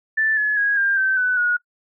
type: tone with pitch steps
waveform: sine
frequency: 1761 / 1704.9 / 1650.7 / 1598.1 / 1547.3 / 1498 / 1450.3 Hz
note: A6 / G#6 / G#6 / G6 / G6 / F#6 / F#6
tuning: +1 / +45 / -11 / +33 / -23 / +21 / -35 cents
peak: -16 dBFS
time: 0.17-1.57 s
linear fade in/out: 10 ms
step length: 200 ms
effects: noise-tail reverb RT60 0.1 s tail -23 dB re dry